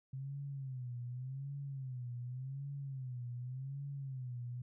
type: tone with vibrato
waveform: sine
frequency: 130.8 Hz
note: C3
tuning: in tune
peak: -40 dBFS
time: 0.13-4.62 s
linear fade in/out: 5 ms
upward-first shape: sine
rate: 0.87 Hz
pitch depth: 130 cents each way
effects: none